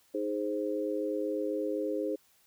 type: chord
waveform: sine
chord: Ab major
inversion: second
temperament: equal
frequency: 311.1 / 415.3 / 523.3 Hz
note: Eb4 / Ab4 / C5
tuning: 0 / 0 / 0 cents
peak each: -34 / -34 / -34 dBFS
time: 0.14-2.16 s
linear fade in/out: 10 ms
effects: white hiss -66 dBFS RMS until 2.46 s